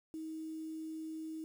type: tone with quantisation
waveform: sine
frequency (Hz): 317.3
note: D#4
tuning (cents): +34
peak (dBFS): -40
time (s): 0.14-1.44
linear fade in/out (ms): 0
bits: 10
effects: none